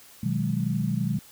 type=chord; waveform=sine; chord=G# minor seventh; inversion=first; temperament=equal; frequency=123.47 / 155.56 / 185 / 207.7 Hz; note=B2 / D#3 / F#3 / G#3; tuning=0 / 0 / 0 / 0 cents; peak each=-29 dBFS; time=0.23-1.19 s; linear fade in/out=5 ms; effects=white hiss -51 dBFS RMS until 1.31 s